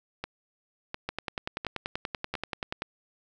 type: two click trains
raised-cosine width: 0.3 ms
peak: -15 / -17 dBFS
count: 19 / 4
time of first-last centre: 1.09-2.821 / 0.24-2.353 s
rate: 10.4 / 1.42 Hz
effects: none

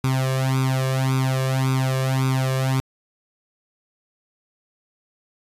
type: tone with flanger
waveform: sawtooth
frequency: 131.7 Hz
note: C3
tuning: 12 cents sharp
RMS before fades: -21 dBFS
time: 0.04-2.8 s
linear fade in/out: 0 ms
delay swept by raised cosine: 0.82 to 1.78 ms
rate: 1.8 Hz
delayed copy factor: +1
effects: resampled to 32000 Hz

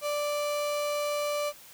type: tone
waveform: 35% pulse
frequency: 587.3 Hz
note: D5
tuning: in tune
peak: -26 dBFS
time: 0.01-1.53 s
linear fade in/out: 50 ms
effects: white hiss -51 dBFS RMS until 1.73 s

